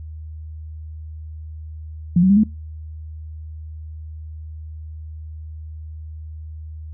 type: tone with pitch steps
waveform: sine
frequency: 174.61 / 187.14 / 200.6 / 215 Hz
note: F3 / F#3 / G3 / A3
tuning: 0 / +20 / +40 / -40 cents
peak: -10 dBFS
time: 2.16-2.436 s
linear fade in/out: 5 ms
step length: 69 ms
effects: noise-tail reverb RT60 0.2 s tail -20 dB re dry + added 78 Hz sine -31 dBFS peak until 6.93 s